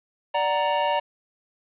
square chord, D augmented, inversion none, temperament equal with one note detuned, 587.3 / 745.6 / 932.3 Hz, D5 / F#5 / A#5, 0 / +13 / 0 cents, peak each -26 / -30 / -24 dBFS, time 0.34-1 s, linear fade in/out 10 ms, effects resampled to 8000 Hz + 8-bit

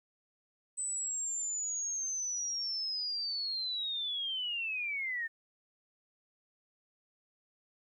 sine linear sweep, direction down, 8090 to 1791 Hz, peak -33 dBFS, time 0.77-5.28 s, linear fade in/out 20 ms, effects 12-bit

